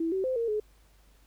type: tone with pitch steps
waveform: sine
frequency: 328.8 / 380.6 / 517 / 462.9 / 424.4 Hz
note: E4 / F#4 / C5 / A#4 / G#4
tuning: -4 / +49 / -21 / -12 / +38 cents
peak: -26 dBFS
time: 0-0.6 s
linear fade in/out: 5 ms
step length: 120 ms
effects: added 50 Hz sine -58 dBFS peak until 1.26 s + pink hiss -65 dBFS RMS until 1.26 s